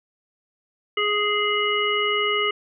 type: harmonic tone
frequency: 416.5 Hz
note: G#4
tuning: 5 cents sharp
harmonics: 1 / 3 / 5 / 7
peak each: -25 / -25 / -25 / -25 dBFS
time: 0.97-2.51 s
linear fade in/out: 5 ms
effects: none